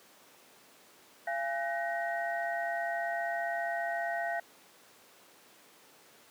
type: tone cluster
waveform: sine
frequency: 684 / 819 / 1513 / 1882 Hz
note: F5 / G#5 / F#6 / A#6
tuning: -36 / -24 / +38 / +16 cents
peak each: -33 / -40 / -40 / -37 dBFS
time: 1.27-4.4 s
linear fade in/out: 5 ms
effects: pink hiss -58 dBFS RMS until 6.3 s + high-pass 300 Hz 12 dB/octave